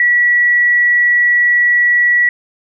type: tone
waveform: sine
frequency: 1938 Hz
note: B6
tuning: 33 cents flat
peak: -8 dBFS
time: 0-2.29 s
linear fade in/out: 2 ms
effects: none